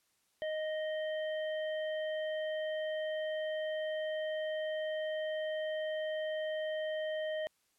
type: harmonic tone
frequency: 622 Hz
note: D#5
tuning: 1 cent flat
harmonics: 1 / 3 / 5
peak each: -34 / -44 / -48 dBFS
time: 0.42-7.47 s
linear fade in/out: 0 ms
effects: white hiss -75 dBFS RMS until 7.78 s + low-pass 12000 Hz 12 dB/octave